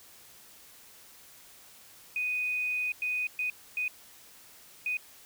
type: tone bursts at uneven times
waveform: sine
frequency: 2489 Hz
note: D#7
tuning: in tune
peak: -28 dBFS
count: 5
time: 2.16-2.92 / 3.02-3.27 / 3.39-3.5 / 3.77-3.88 / 4.86-4.97 s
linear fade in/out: 2 ms
effects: white hiss -54 dBFS RMS until 5.25 s